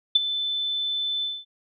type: tone with ADSR envelope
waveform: sine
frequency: 3520 Hz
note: A7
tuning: in tune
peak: -11 dBFS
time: 0.15-1.45 s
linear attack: 8 ms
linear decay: 20 ms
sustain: -13 dB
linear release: 220 ms
effects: none